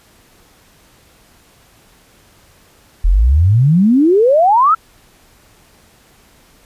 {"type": "exponential sweep", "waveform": "sine", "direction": "up", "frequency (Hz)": [38.63, 1358], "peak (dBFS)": -7, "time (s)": [3.04, 4.75], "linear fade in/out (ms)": 10, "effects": ["pink hiss -49 dBFS RMS until 6.65 s", "resampled to 32000 Hz"]}